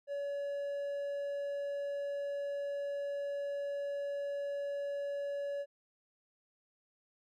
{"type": "tone", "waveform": "triangle", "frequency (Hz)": 567, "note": "C#5", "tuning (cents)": 39, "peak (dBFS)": -33, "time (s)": [0.07, 5.66], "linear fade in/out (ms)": 50, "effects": []}